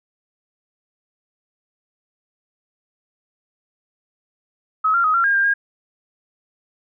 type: tone with pitch steps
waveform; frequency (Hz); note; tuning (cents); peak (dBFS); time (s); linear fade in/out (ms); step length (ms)
sine; 1279 / 1381 / 1260 / 1370 / 1618 / 1595 / 1624; D#6 / F6 / D#6 / F6 / G#6 / G6 / G#6; +47 / -20 / +21 / -34 / -46 / +30 / -39; -14; 4.84-5.54; 10; 100
effects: none